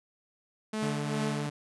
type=tone with tremolo; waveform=sawtooth; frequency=216.4 Hz; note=A3; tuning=29 cents flat; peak=-25 dBFS; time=0.73-1.47 s; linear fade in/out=5 ms; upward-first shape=triangle; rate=2.5 Hz; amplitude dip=65%
type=tone; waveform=sawtooth; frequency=146.83 Hz; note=D3; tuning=in tune; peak=-28 dBFS; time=0.82-1.5 s; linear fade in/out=10 ms
effects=resampled to 24000 Hz